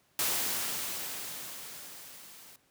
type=noise with level ramp; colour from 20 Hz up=white; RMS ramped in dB=-29 to -53 dBFS; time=0.19-2.56 s; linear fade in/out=2 ms; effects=pink hiss -68 dBFS RMS until 2.7 s + high-pass 100 Hz 12 dB/octave